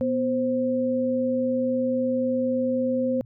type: tone pair together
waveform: sine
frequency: 247 / 523.3 Hz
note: B3 / C5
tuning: 0 / 0 cents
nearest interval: octave + minor second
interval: 1300 cents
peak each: -24 dBFS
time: 0.01-3.21 s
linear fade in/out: 0 ms
effects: added 118 Hz sine -44 dBFS peak until 3.25 s